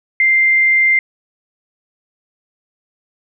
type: tone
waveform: sine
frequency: 2093 Hz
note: C7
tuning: in tune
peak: -9 dBFS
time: 0.2-0.99 s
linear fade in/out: 2 ms
effects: none